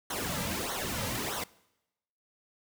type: noise with flanger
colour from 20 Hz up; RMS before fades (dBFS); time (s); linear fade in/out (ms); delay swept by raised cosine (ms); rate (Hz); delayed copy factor
pink; -34; 0.1-1.44; 5; 0.4 to 2.8; 1.6; -0.8
effects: noise-tail reverb RT60 0.9 s tail -22 dB re dry